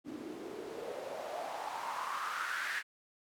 white noise with band-pass filter sweep, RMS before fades -40 dBFS, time 0.04-2.83 s, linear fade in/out 50 ms, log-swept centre 270 to 1800 Hz, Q 4.8, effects none

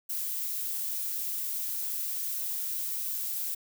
violet noise, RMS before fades -33 dBFS, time 0.09-3.55 s, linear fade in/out 10 ms, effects none

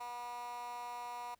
15% pulse tone with high-pass filter, 242.1 Hz, B3, 34 cents flat, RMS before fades -44 dBFS, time 0-1.35 s, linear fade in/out 10 ms, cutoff 890 Hz, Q 5.1, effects pink hiss -74 dBFS RMS until 1.39 s

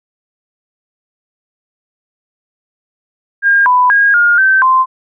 sine tone with pitch steps, 1613 / 996 / 1632 / 1421 / 1549 / 1040 Hz, G6 / B5 / G#6 / F6 / G6 / C6, +49 / +14 / -31 / +30 / -21 / -11 cents, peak -6 dBFS, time 3.42-4.86 s, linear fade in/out 50 ms, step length 240 ms, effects none

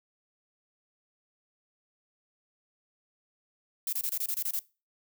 violet noise bursts, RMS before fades -31 dBFS, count 9, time 3.87-4.592 s, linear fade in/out 2 ms, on 58 ms, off 25 ms, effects noise-tail reverb RT60 0.3 s tail -21 dB re dry

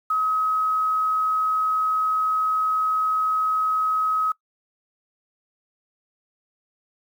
sine tone with quantisation, 1273 Hz, D#6, 39 cents sharp, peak -19 dBFS, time 0.1-4.32 s, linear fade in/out 5 ms, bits 8, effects noise-tail reverb RT60 0.1 s tail -21 dB re dry

